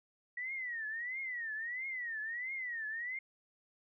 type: tone with vibrato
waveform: sine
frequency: 1921 Hz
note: B6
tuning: 48 cents flat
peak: -37 dBFS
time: 0.37-3.19 s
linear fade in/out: 5 ms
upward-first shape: triangle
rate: 1.5 Hz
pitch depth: 210 cents each way
effects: none